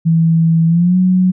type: tone with pitch glide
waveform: sine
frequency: 164 to 184.08 Hz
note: E3 to F#3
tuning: -9 to -9 cents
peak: -8 dBFS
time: 0.05-1.32 s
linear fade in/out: 20 ms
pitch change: +200 cents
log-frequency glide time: 0.67-0.97 s
effects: none